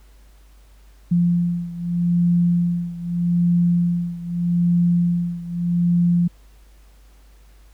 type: beating tone pair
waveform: sine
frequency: 173.2 / 174.01 Hz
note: F3 / F3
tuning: -14 / -6 cents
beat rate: 0.81 Hz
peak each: -18 / -21 dBFS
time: 1.11-6.28 s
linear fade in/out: 10 ms
effects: added 50 Hz sine -46 dBFS peak until 7.73 s + pink hiss -58 dBFS RMS until 7.73 s